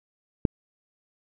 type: click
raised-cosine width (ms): 3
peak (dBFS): -7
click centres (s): 0.452
effects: none